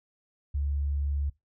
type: tone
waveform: sine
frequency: 71.2 Hz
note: C#2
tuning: 47 cents sharp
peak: -26 dBFS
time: 0.54-1.3 s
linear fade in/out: 10 ms
effects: noise-tail reverb RT60 0.2 s tail -22 dB re dry